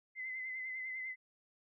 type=tone with vibrato; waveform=sine; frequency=2050 Hz; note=C7; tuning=36 cents flat; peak=-39 dBFS; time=0.15-1.16 s; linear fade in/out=50 ms; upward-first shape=sine; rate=10 Hz; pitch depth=36 cents each way; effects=none